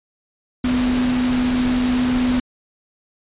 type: tone in noise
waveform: sine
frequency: 250 Hz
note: B3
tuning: 21 cents sharp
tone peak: -16 dBFS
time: 0.64-2.4 s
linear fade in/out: 5 ms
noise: pink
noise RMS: -26 dBFS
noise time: 0.64-2.4 s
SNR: +7 dB
effects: resampled to 8000 Hz